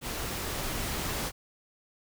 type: noise with level ramp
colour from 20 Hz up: pink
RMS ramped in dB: -35 to -32 dBFS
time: 0.01-1.32 s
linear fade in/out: 50 ms
effects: none